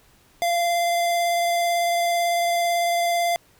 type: tone with vibrato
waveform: square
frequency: 690 Hz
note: F5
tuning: 21 cents flat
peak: -20 dBFS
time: 0.42-3.36 s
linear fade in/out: 0 ms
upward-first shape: square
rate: 18 Hz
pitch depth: 9 cents each way
effects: pink hiss -57 dBFS RMS until 3.59 s